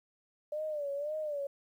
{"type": "tone with vibrato", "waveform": "sine", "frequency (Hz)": 590, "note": "D5", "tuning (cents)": 8, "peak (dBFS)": -33, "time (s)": [0.52, 1.47], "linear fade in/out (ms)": 5, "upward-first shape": "sine", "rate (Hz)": 1.9, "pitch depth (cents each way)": 94, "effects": ["11-bit"]}